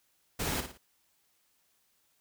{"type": "noise with echo", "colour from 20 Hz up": "pink", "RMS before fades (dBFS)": -33, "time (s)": [0.39, 0.61], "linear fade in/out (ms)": 10, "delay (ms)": 56, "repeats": 3, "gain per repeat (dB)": -8, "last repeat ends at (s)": 0.778, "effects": ["white hiss -72 dBFS RMS until 2.2 s"]}